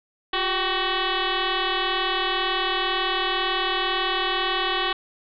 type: tone with frequency modulation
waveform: sine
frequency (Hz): 1109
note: C#6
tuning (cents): 0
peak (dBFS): -21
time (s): 0.33-4.93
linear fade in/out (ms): 5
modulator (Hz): 376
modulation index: 6.8
effects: none